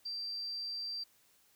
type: tone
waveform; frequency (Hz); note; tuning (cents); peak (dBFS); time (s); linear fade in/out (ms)
sine; 4699; D8; 0; -37; 0.05-1.04; 10
effects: white hiss -68 dBFS RMS until 1.55 s